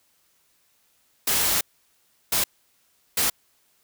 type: noise bursts at uneven times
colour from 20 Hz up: white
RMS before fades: -22 dBFS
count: 3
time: 1.27-1.61 / 2.32-2.44 / 3.17-3.3 s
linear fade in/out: 5 ms
effects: white hiss -65 dBFS RMS until 3.83 s